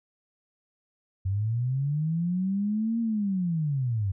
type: linear two-way sweep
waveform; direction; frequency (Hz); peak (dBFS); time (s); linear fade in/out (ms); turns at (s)
sine; up then down; 92.5 to 233 to 92.5; -24; 1.25-4.12; 10; 3
effects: none

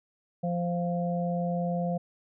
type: harmonic tone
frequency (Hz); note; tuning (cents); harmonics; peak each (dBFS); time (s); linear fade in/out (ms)
174.2; F3; -4; 1 / 3 / 4; -28 / -33 / -34; 0.43-1.98; 10
effects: none

